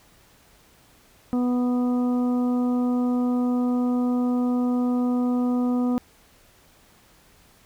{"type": "harmonic tone", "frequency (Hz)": 246.9, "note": "B3", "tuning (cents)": 0, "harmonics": [1, 2, 3, 4, 5], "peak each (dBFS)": [-20, -32, -36, -41, -40], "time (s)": [1.33, 5.98], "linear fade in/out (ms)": 0, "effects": ["pink hiss -56 dBFS RMS until 7.65 s"]}